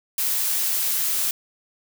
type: noise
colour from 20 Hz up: blue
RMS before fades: -23 dBFS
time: 0.18-1.31 s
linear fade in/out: 2 ms
effects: none